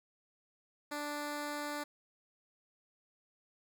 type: tone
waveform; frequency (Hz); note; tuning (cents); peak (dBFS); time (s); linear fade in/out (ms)
10% pulse; 293.7; D4; 0; -29; 0.91-1.84; 10
effects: none